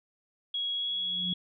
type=tone with pitch glide; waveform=sine; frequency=3320 to 3345 Hz; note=G#7 to G#7; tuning=-1 to +12 cents; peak=-29 dBFS; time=0.54-1.34 s; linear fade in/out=5 ms; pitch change=+13 cents; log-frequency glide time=0.73-0.89 s
type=tone with exponential growth; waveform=sine; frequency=180.5 Hz; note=F#3; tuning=43 cents flat; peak=-30 dBFS; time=0.87-1.33 s; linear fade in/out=2 ms; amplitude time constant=99 ms
effects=none